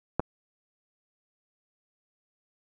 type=clicks; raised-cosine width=1 ms; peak=-9 / -25 dBFS; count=2; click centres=0.196 / 0.202 s; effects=none